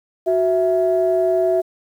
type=tone pair together; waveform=sine; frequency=370 / 658.8 Hz; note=F#4 / E5; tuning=0 / -1 cents; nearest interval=minor seventh; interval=999 cents; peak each=-17 / -16 dBFS; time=0.26-1.62 s; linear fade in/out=20 ms; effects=tanh soft clip ceiling -7 dBFS + 8-bit